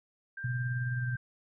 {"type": "tone with pitch glide", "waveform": "sine", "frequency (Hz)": [1584, 1571.2], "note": ["G6", "G6"], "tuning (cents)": [18, 4], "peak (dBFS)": -38, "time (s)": [0.37, 1.17], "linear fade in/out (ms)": 5, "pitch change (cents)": -14, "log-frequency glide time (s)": [0.95, 1.04]}
{"type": "tone with tremolo", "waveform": "sine", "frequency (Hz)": 123.47, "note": "B2", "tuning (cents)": 0, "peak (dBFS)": -28, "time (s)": [0.44, 1.16], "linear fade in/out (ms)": 5, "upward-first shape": "triangle", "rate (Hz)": 19, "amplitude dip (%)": 45}
{"effects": []}